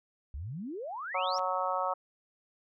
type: exponential sweep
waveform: sine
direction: up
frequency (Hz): 61.9 to 5700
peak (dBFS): -36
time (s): 0.34-1.38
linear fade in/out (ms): 0
type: harmonic tone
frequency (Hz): 184.7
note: F#3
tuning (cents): -3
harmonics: 3 / 4 / 5 / 6 / 7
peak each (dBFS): -35 / -35 / -35 / -35 / -35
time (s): 1.14-1.94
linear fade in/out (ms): 10
type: clicks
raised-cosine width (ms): 0.2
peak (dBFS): -33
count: 2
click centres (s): 1.386 / 1.393
effects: none